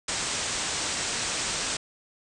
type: low-pass noise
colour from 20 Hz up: white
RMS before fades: -30 dBFS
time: 0.08-1.77 s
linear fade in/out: 5 ms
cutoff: 8700 Hz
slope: 96 dB/octave
effects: none